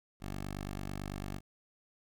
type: tone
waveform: 10% pulse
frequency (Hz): 49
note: G1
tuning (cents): 0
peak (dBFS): -30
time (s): 0.2-1.41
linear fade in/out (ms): 50
effects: 11-bit